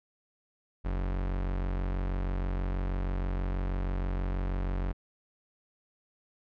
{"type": "tone", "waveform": "40% pulse", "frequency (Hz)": 46.25, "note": "F#1", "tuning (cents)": 0, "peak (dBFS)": -28, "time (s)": [0.84, 4.93], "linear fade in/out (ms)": 20, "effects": ["low-pass 2000 Hz 12 dB/octave"]}